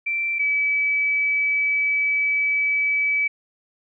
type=tone pair in turn; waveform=sine; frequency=2344 / 2293 Hz; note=D7 / D7; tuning=-4 / -42 cents; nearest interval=unison; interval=38 cents; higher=first; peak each=-21 / -18 dBFS; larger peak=second; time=0.06-0.39 / 0.39-3.28 s; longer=second; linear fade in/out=10 ms; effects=none